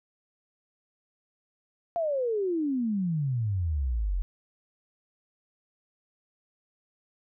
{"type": "exponential sweep", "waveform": "sine", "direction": "down", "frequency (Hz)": [700, 41.86], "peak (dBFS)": -25, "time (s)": [1.96, 4.22], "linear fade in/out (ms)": 0, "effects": []}